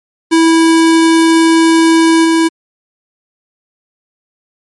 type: tone with level steps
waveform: square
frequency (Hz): 327.3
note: E4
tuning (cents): -12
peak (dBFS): -6 / -8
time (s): 0.31-2.49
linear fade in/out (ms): 20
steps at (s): 2.24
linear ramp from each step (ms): 10
effects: MP3 48 kbps